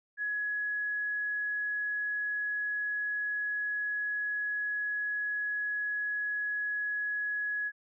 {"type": "tone", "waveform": "sine", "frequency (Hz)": 1681, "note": "G#6", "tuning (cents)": 20, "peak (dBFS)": -30, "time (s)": [0.17, 7.72], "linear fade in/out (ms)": 50, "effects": []}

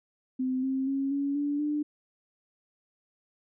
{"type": "tone with pitch steps", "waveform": "sine", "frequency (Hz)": [257.9, 265.3, 272.9, 280.8, 288.8, 297.1], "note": ["C4", "C4", "C#4", "C#4", "D4", "D4"], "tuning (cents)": [-25, 24, -27, 22, -29, 20], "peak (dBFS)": -26, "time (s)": [0.39, 1.83], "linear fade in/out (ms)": 10, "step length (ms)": 240, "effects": []}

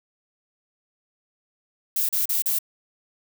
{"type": "noise bursts", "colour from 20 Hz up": "violet", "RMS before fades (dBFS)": -23, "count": 4, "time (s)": [1.96, 2.588], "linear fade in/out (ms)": 5, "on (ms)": 130, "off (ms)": 36, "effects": []}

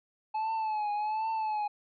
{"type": "tone with vibrato", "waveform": "triangle", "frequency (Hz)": 860, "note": "A5", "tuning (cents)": -40, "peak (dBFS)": -27, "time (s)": [0.34, 1.68], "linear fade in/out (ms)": 10, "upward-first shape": "triangle", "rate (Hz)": 1.3, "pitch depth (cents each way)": 73, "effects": ["resampled to 11025 Hz"]}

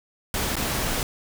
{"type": "noise with dropouts", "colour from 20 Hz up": "pink", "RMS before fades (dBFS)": -26, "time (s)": [0.34, 1.03], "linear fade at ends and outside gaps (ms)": 1, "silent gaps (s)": [0.556, 0.566], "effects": []}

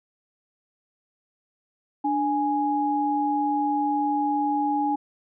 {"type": "tone pair together", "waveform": "sine", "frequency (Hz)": [293.7, 830.7], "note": ["D4", "G#5"], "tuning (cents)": [0, 0], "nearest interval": "octave + tritone", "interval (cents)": 1800, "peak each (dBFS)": [-25, -23], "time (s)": [2.04, 4.96], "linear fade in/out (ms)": 10, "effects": []}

